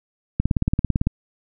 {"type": "click train", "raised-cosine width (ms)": 5, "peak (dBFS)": -6, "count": 13, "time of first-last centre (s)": [0.4, 1.07], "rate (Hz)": 17.9, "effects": []}